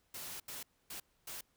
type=noise bursts at uneven times; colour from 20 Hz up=white; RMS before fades=-45 dBFS; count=4; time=0.14-0.4 / 0.48-0.63 / 0.9-1 / 1.27-1.41 s; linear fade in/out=5 ms; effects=pink hiss -75 dBFS RMS until 1.56 s